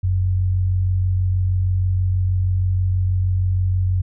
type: tone pair together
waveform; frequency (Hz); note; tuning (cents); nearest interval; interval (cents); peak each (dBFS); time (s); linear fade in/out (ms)
sine; 46.3 / 92.6; F#1 / F#2; +2 / +2; octave; 1200; -25 / -16; 0.03-4.02; 10
effects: none